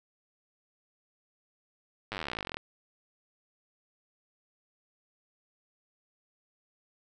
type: slowing click train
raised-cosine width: 0.3 ms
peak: -19 dBFS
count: 29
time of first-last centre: 2.12-2.57 s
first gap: 9 ms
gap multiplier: 1.04
effects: none